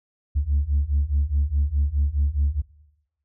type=beating tone pair; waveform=sine; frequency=69.3 / 74.1 Hz; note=C#2 / D2; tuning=0 / +16 cents; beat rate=4.8 Hz; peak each=-22 / -20 dBFS; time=0.35-2.62 s; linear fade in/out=20 ms; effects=noise-tail reverb RT60 0.9 s tail -20 dB re dry + tanh soft clip ceiling -14 dBFS